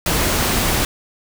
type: noise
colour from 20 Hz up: pink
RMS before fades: -18 dBFS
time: 0.06-0.85 s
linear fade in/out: 2 ms
effects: none